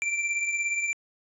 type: beating tone pair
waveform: square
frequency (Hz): 2350 / 2367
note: D7 / D7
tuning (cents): +1 / +13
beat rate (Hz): 17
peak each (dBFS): -27 / -35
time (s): 0.02-0.93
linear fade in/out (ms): 0
effects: resampled to 22050 Hz